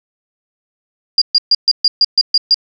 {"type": "tone bursts", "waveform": "sine", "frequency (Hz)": 4822, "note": "D8", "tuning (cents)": 45, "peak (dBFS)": -6, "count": 9, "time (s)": [1.18, 2.544], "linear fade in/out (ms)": 2, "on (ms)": 36, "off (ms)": 130, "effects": []}